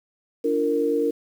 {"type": "tone cluster", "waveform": "sine", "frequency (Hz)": [292.9, 342.8, 461.6], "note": ["D4", "F4", "A#4"], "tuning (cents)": [-5, -32, -17], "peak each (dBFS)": [-25, -28, -21], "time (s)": [0.44, 1.11], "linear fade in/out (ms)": 10, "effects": ["8-bit"]}